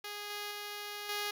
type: tone with level steps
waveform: 5% pulse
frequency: 413.1 Hz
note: G#4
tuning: 9 cents flat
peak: -29 / -27 / -29 / -23 dBFS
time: 0.04-1.31 s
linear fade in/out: 5 ms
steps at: 0.3 / 0.51 / 1.09 s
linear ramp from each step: 2 ms
effects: none